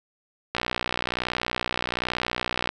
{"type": "click train", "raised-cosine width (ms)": 0.3, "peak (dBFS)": -9, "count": 132, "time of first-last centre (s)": [0.55, 2.691], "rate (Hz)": 61.2, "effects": []}